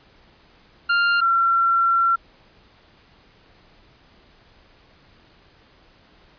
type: tone pair in turn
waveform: 40% pulse / sine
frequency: 1396.9 / 1360.3 Hz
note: F6 / F6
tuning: 0 / -46 cents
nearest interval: unison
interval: 46 cents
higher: first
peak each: -15 dBFS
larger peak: neither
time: 0.89-1.21 / 1.21-2.16 s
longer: second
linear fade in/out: 10 ms
effects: pink hiss -54 dBFS RMS until 6.38 s + resampled to 11025 Hz